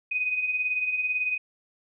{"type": "beating tone pair", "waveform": "sine", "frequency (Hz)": [2482, 2500], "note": ["D#7", "D#7"], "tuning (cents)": [-5, 8], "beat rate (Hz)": 18, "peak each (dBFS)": [-33, -25], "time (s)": [0.11, 1.38], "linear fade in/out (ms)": 10, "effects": []}